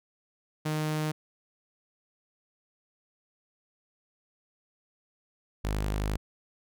sawtooth tone pair in turn, 154.1 / 51.42 Hz, D#3 / G#1, -16 / -17 cents, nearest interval octave + perfect fifth, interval 1901 cents, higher first, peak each -24 dBFS, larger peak neither, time 0.65-1.12 / 5.64-6.17 s, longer second, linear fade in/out 10 ms, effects none

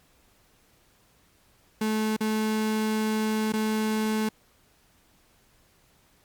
35% pulse tone with dropouts, 216.9 Hz, A3, 25 cents flat, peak -22 dBFS, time 1.81-4.29 s, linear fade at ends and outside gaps 5 ms, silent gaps 2.166-2.206 / 3.523-3.535 s, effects pink hiss -62 dBFS RMS until 6.24 s + MP3 96 kbps

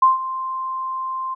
sine tone with ADSR envelope, 1046.5 Hz, C6, in tune, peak -8 dBFS, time 0.02-1.35 s, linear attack 7 ms, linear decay 150 ms, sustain -15 dB, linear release 17 ms, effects none

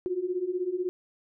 sine beating tone pair, 351.8 / 367.8 Hz, F4 / F#4, +13 / -10 cents, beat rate 16 Hz, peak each -32 / -29 dBFS, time 0.06-0.89 s, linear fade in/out 0 ms, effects none

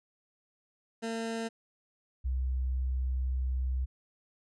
20% pulse / sine tone pair in turn, 227.1 / 64.13 Hz, A#3 / C2, -45 / -34 cents, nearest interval octave + minor seventh, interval 2189 cents, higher first, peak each -28 dBFS, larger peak neither, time 1.02-1.49 / 2.24-3.86 s, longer second, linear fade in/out 20 ms, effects resampled to 22050 Hz

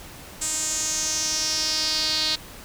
sawtooth tone with band-pass filter sweep, 311.3 Hz, D#4, 1 cent sharp, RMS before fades -25 dBFS, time 0.41-2.36 s, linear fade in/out 10 ms, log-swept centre 7700 to 4200 Hz, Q 4.9, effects pink hiss -42 dBFS RMS until 2.64 s

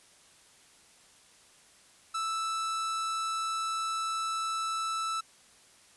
45% pulse tone, 1318.5 Hz, E6, in tune, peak -30 dBFS, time 2.14-5.21 s, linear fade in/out 10 ms, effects white hiss -59 dBFS RMS until 5.96 s + resampled to 24000 Hz

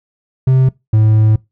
triangle tone pair in turn, 130.81 / 108.56 Hz, C3 / A2, 0 / -23 cents, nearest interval minor third, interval 323 cents, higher first, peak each -5 dBFS, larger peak neither, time 0.47-0.69 / 0.93-1.36 s, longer second, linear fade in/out 5 ms, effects noise-tail reverb RT60 0.2 s tail -22 dB re dry

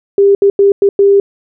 sine tone bursts at uneven times, 398.6 Hz, G4, 29 cents sharp, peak -4 dBFS, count 5, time 0.18-0.35 / 0.42-0.5 / 0.59-0.72 / 0.82-0.89 / 0.99-1.2 s, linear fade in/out 2 ms, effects none

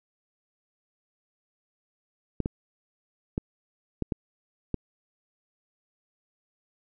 clicks, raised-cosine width 3 ms, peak -14 dBFS, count 6, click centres 2.403 / 2.459 / 3.379 / 4.023 / 4.122 / 4.743 s, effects none

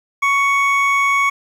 triangle tone pair together, 1114 / 2225 Hz, C#6 / C#7, +8 / +6 cents, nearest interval octave, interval 1198 cents, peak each -14 dBFS, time 0.22-1.3 s, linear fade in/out 10 ms, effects 8-bit

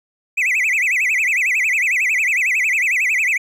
triangle tone with vibrato, 2275 Hz, C#7, 44 cents sharp, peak -13 dBFS, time 0.37-3.38 s, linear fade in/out 10 ms, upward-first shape sine, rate 11 Hz, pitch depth 260 cents each way, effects none

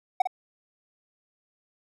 triangle tone with echo, 749 Hz, F#5, 21 cents sharp, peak -14 dBFS, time 0.2-0.22 s, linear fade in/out 5 ms, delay 53 ms, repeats 1, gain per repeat -8 dB, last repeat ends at 0.273 s, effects none

